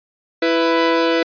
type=tone pair together; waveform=sawtooth; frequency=331.4 / 496.5 Hz; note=E4 / B4; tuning=+9 / +9 cents; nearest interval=perfect fifth; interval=700 cents; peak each=-13 dBFS; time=0.42-1.23 s; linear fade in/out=5 ms; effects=resampled to 11025 Hz